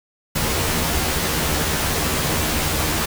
pink noise with comb filter, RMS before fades -21 dBFS, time 0.35-3.06 s, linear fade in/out 10 ms, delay 13 ms, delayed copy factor +0.8, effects none

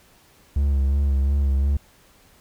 triangle tone with vibrato, 69.3 Hz, C#2, in tune, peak -15 dBFS, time 0.56-1.77 s, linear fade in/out 5 ms, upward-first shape sine, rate 2.8 Hz, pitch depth 40 cents each way, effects pink hiss -55 dBFS RMS until 2.4 s

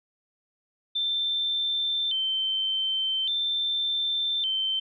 sine tone with vibrato, 3322 Hz, G#7, in tune, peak -24 dBFS, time 0.95-4.8 s, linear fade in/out 10 ms, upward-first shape square, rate 0.43 Hz, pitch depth 120 cents each way, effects none

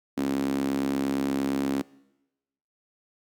sawtooth tone with high-pass filter, 68.6 Hz, C#2, 17 cents flat, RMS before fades -27 dBFS, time 0.17-1.82 s, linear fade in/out 10 ms, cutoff 260 Hz, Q 5.2, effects noise-tail reverb RT60 1.0 s tail -22 dB re dry

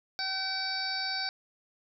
harmonic tone, 765 Hz, G5, 42 cents flat, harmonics 1 / 2 / 3 / 5 / 6 / 7, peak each -39 / -37 / -41 / -42 / -33 / -40 dBFS, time 0.19-1.29 s, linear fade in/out 0 ms, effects none

